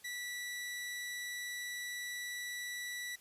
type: tone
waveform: sawtooth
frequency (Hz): 1958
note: B6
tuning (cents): -15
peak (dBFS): -36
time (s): 0.04-3.16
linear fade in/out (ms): 10
effects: white hiss -62 dBFS RMS until 3.2 s + resampled to 32000 Hz